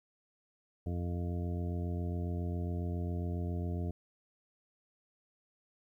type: harmonic tone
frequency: 87.31 Hz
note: F2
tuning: in tune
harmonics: 1 / 2 / 3 / 4 / 5 / 7 / 8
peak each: -34 / -40 / -44 / -46 / -48 / -51 / -52 dBFS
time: 0.86-3.91 s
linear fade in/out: 5 ms
effects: 12-bit